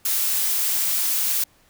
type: noise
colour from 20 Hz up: blue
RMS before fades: -22 dBFS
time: 0.05-1.44 s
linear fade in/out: 5 ms
effects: pink hiss -58 dBFS RMS until 1.69 s